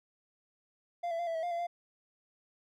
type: tone with pitch steps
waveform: triangle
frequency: 694 / 667 / 692 / 662 / 647 / 702 / 683 / 695 Hz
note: F5 / E5 / F5 / E5 / E5 / F5 / F5 / F5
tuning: -11 / +20 / -16 / +7 / -32 / +9 / -39 / -9 cents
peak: -30 dBFS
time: 1.03-1.67 s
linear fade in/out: 10 ms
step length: 80 ms
effects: none